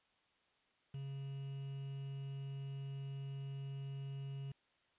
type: tone with quantisation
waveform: triangle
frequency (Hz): 137.2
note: C#3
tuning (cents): -17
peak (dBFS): -40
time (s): 0.94-4.52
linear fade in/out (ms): 5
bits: 10
effects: white hiss -75 dBFS RMS until 4.98 s + resampled to 8000 Hz